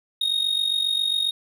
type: tone with amplitude modulation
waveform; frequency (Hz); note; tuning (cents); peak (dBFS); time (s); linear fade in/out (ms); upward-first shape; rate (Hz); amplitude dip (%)
triangle; 3729; A#7; 0; -16; 0.21-1.31; 5; sine; 47.4; 70
effects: none